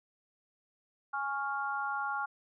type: chord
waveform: sine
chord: Db major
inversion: second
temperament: equal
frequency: 830.6 / 1108.7 / 1396.9 Hz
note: Ab5 / Db6 / F6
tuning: 0 / 0 / 0 cents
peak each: -36 / -38 / -35 dBFS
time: 1.13-2.26 s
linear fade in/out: 10 ms
effects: none